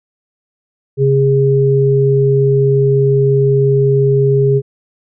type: tone pair together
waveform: sine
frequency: 135.54 / 409.8 Hz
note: C#3 / G#4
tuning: -39 / -23 cents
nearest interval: octave + perfect fifth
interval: 1916 cents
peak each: -11 dBFS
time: 0.97-4.62 s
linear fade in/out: 50 ms
effects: none